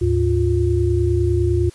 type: tone cluster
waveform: sine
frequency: 76.1 / 106 / 352.7 Hz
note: D#2 / G#2 / F4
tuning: -38 / +36 / +17 cents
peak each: -19 dBFS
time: 0.01-1.7 s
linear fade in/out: 10 ms
effects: white hiss -48 dBFS RMS until 1.74 s + resampled to 24000 Hz